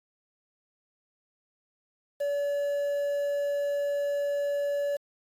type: tone with quantisation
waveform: triangle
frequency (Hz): 572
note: D5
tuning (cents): -46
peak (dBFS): -24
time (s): 2.2-4.97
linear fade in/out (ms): 10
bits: 8
effects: AAC 64 kbps